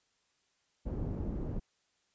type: low-pass noise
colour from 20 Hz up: pink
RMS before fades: -36 dBFS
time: 0.85-1.6 s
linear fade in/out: 20 ms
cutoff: 350 Hz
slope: 12 dB/octave
effects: white hiss -75 dBFS RMS until 2.14 s + resampled to 16000 Hz